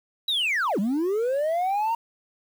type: linear two-way sweep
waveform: sine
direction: down then up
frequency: 3951 to 185 to 936 Hz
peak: -19 dBFS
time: 0.28-1.95 s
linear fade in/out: 5 ms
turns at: 0.79 s
effects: tanh soft clip ceiling -21 dBFS + 8-bit